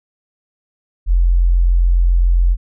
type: tone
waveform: sine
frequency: 43.65 Hz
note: F1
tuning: in tune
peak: -9 dBFS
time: 1.06-2.57 s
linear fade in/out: 50 ms
effects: none